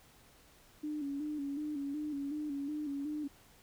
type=tone with vibrato; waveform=sine; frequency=290.7 Hz; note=D4; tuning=18 cents flat; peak=-35 dBFS; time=0.83-3.28 s; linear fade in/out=10 ms; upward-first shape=square; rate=2.7 Hz; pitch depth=62 cents each way; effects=pink hiss -62 dBFS RMS until 3.62 s

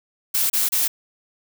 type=noise bursts; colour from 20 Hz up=blue; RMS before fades=-20 dBFS; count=3; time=0.34-0.88 s; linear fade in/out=10 ms; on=160 ms; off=30 ms; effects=none

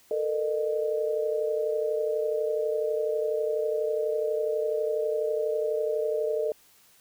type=tone cluster; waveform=sine; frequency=444.1 / 476.2 / 610 Hz; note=A4 / A#4 / D#5; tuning=+16 / +37 / -34 cents; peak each=-27 / -34 / -29 dBFS; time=0.11-6.52 s; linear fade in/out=2 ms; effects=white hiss -59 dBFS RMS until 7 s

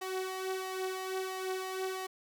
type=tone with flanger; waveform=sawtooth; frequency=376.3 Hz; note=F#4; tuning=29 cents sharp; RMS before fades=-37 dBFS; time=0.01-2.07 s; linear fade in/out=10 ms; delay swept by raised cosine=1.6 to 3.7 ms; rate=1.5 Hz; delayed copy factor=+0.6; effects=none

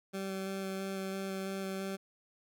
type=tone with vibrato; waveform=20% pulse; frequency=192.7 Hz; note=G3; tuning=29 cents flat; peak=-31 dBFS; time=0.13-1.97 s; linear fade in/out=20 ms; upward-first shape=square; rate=3 Hz; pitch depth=9 cents each way; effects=none

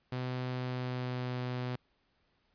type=tone with pitch glide; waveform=sawtooth; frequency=126.7 to 125.03 Hz; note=B2 to B2; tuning=+45 to +22 cents; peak=-30 dBFS; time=0.12-1.76 s; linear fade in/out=5 ms; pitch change=-23 cents; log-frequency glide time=0.48-1.41 s; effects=pink hiss -74 dBFS RMS until 2.54 s + resampled to 11025 Hz

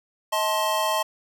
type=chord; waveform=square; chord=A diminished; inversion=second; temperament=just; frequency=633.6 / 880 / 1056 Hz; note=Eb5 / A5 / C6; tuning=+31 / 0 / +16 cents; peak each=-27 dBFS; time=0.32-1.03 s; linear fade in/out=10 ms; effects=none

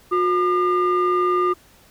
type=tone pair together; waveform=sine; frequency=360.6 / 1207 Hz; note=F#4 / D6; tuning=-45 / +47 cents; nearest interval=octave + major sixth; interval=2092 cents; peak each=-17 dBFS; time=0.11-1.54 s; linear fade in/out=20 ms; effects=tanh soft clip ceiling -13 dBFS + pink hiss -52 dBFS RMS until 1.9 s

